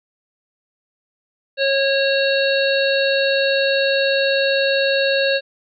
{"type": "harmonic tone", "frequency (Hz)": 547, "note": "C#5", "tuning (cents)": -23, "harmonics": [1, 3, 5, 7, 8], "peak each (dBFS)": [-17, -22, -24, -25, -26], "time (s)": [1.57, 5.41], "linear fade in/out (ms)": 50, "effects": []}